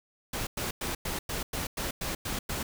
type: noise bursts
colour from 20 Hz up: pink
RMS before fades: -33 dBFS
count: 10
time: 0.33-2.63 s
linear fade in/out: 5 ms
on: 140 ms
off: 100 ms
effects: none